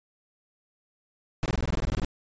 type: noise bursts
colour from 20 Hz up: brown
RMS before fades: -26 dBFS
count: 13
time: 1.43-2.047 s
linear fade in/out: 0 ms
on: 29 ms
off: 20 ms
effects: resampled to 16000 Hz